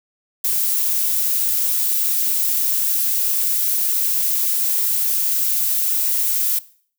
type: noise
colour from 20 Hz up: violet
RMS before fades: -19 dBFS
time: 0.44-6.59 s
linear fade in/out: 5 ms
effects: noise-tail reverb RT60 0.5 s tail -19 dB re dry